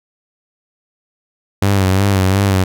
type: tone with vibrato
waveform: sawtooth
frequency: 96.8 Hz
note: G2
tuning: 21 cents flat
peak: -7 dBFS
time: 1.62-2.64 s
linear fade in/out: 5 ms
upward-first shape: sine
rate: 2.8 Hz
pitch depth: 62 cents each way
effects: none